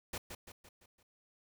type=noise with echo; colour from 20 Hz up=pink; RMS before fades=-40 dBFS; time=0.13-0.18 s; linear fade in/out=5 ms; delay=170 ms; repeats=5; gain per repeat=-6 dB; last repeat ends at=1.03 s; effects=none